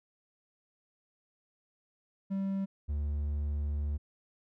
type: tone pair in turn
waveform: triangle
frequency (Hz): 194.5 / 73.19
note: G3 / D2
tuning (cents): -13 / -5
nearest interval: octave + perfect fourth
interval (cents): 1692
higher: first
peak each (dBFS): -28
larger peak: neither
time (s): 2.3-2.66 / 2.88-3.98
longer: second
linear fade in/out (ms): 20
effects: none